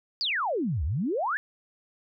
sine exponential two-way sweep, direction down then up, 4978 to 65.4 to 1800 Hz, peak -25 dBFS, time 0.21-1.37 s, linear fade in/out 0 ms, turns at 0.84 s, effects none

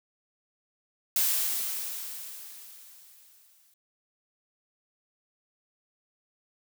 blue noise with exponential decay, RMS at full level -24 dBFS, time 1.16-3.74 s, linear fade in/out 2 ms, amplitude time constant 560 ms, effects none

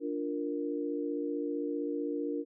sine chord, Bb major, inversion first, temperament equal, 293.7 / 349.2 / 466.2 Hz, D4 / F4 / Bb4, 0 / 0 / 0 cents, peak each -34 / -38 / -36 dBFS, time 0-2.45 s, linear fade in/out 50 ms, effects none

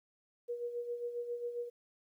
sine tone with tremolo, 479.2 Hz, A#4, 48 cents sharp, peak -34 dBFS, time 0.48-1.7 s, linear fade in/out 20 ms, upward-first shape sine, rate 7.4 Hz, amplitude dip 60%, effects 12-bit

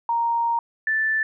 sine tone pair in turn, 932.3 / 1759.9 Hz, A#5 / A6, 0 / 0 cents, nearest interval major seventh, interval 1100 cents, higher second, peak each -19 dBFS, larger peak neither, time 0.09-0.59 / 0.87-1.23 s, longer first, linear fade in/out 2 ms, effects none

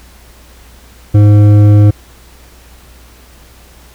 sine tone with hard clipping, 103.83 Hz, G#2, in tune, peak -4 dBFS, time 1.14-1.91 s, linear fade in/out 10 ms, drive 9 dB, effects added 60 Hz sine -39 dBFS peak until 3.94 s + pink hiss -42 dBFS RMS until 3.94 s

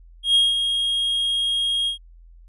triangle tone with ADSR envelope, 3261 Hz, G#7, 32 cents flat, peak -11 dBFS, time 0.23-1.98 s, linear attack 120 ms, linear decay 190 ms, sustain -7 dB, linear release 110 ms, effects added 42 Hz sine -44 dBFS peak until 2.48 s + resampled to 24000 Hz

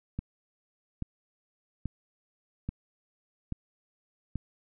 click train, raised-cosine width 5 ms, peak -20 dBFS, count 6, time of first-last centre 0.19-4.357 s, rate 1.2 Hz, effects none

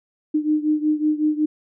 sine beating tone pair, 303.1 / 308.5 Hz, D#4 / D#4, -45 / -15 cents, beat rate 5.4 Hz, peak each -19 / -22 dBFS, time 0.34-1.46 s, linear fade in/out 10 ms, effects none

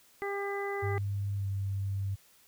harmonic tone, 400 Hz, G4, 35 cents sharp, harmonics 1 / 2 / 3 / 4 / 5, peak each -34 / -39 / -42 / -47 / -39 dBFS, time 0.22-0.98 s, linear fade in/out 0 ms
sine tone with pitch glide, 100 to 98.11 Hz, G2 to G2, +35 to +2 cents, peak -30 dBFS, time 0.82-2.16 s, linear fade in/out 20 ms, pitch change -33 cents, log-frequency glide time 1.36-1.45 s
effects white hiss -62 dBFS RMS until 2.47 s

